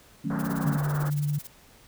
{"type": "chord", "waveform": "sine", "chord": "D# half-diminished seventh", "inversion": "none", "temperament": "equal", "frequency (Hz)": [155.56, 185, 220, 277.2], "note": ["D#3", "F#3", "A3", "C#4"], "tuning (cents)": [0, 0, 0, 0], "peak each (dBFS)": -32, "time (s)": [0.24, 0.78], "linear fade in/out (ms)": 10}
{"type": "low-pass noise", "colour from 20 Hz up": "white", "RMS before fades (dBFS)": -36, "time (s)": [0.3, 1.1], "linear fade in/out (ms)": 2, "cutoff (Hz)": 1600, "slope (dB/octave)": 48}
{"type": "noise with tremolo", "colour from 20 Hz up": "blue", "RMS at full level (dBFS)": -40, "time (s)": [0.39, 1.47], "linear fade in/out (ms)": 0, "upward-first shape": "sine", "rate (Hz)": 18, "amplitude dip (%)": 100}
{"type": "tone with vibrato", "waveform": "sine", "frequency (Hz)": 146.83, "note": "D3", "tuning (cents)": 0, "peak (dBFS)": -24, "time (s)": [0.65, 1.39], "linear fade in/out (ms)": 10, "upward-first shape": "sine", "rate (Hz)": 11, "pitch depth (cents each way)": 11}
{"effects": ["pink hiss -55 dBFS RMS until 1.87 s"]}